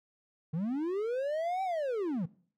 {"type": "linear two-way sweep", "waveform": "triangle", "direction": "up then down", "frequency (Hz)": [146.83, 777, 146.83], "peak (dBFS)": -28, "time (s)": [0.53, 2.26], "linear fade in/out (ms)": 10, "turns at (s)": 1.63, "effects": ["noise-tail reverb RT60 0.5 s tail -21 dB re dry"]}